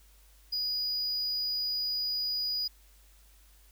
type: tone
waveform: triangle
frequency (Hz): 4920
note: D#8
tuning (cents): -20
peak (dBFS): -28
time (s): 0.52-2.68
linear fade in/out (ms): 10
effects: added 50 Hz sine -57 dBFS peak until 3.71 s + white hiss -63 dBFS RMS until 3.71 s